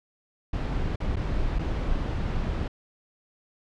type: noise with dropouts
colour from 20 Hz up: brown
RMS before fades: -27 dBFS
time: 0.53-2.68 s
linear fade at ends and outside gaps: 5 ms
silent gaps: 0.959-1.002 / 1.159-1.166 / 1.587-1.591 s
effects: low-pass 4000 Hz 12 dB/octave